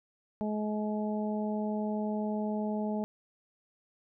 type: harmonic tone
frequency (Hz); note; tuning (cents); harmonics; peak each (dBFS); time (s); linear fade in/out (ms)
212.2; G#3; +38; 1 / 2 / 3 / 4; -31 / -38 / -38 / -41; 0.41-3.04; 0
effects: none